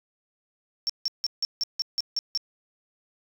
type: tone bursts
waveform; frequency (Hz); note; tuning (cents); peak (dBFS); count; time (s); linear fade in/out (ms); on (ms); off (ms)
sine; 5460; F8; -40; -22; 9; 0.87-2.375; 0; 25; 160
effects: tanh soft clip ceiling -18 dBFS